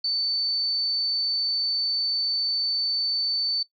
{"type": "tone", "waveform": "sine", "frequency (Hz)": 4527, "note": "C#8", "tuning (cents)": 36, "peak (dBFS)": -23, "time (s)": [0.04, 3.63], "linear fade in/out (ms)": 5, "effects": ["noise-tail reverb RT60 0.1 s tail -20 dB re dry"]}